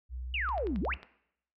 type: tone with pitch glide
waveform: sine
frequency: 62.3 to 64.16 Hz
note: B1 to C2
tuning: +16 to -33 cents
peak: -36 dBFS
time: 0.09-0.98 s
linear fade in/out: 50 ms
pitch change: +51 cents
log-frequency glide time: 0.43-0.68 s
type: exponential two-way sweep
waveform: sine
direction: down then up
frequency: 2960 to 167.5 to 2960 Hz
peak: -30 dBFS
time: 0.34-0.94 s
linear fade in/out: 2 ms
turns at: 0.8 s
type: click train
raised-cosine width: 0.3 ms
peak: -30 dBFS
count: 7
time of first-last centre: 0.49-1.031 s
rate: 11.1 Hz
effects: noise-tail reverb RT60 0.7 s tail -20 dB re dry